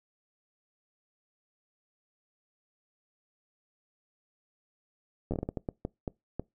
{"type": "slowing click train", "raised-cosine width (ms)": 2, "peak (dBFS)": -19, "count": 12, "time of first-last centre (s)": [5.31, 6.396], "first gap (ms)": 11, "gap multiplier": 1.4, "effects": ["noise-tail reverb RT60 0.2 s tail -24 dB re dry"]}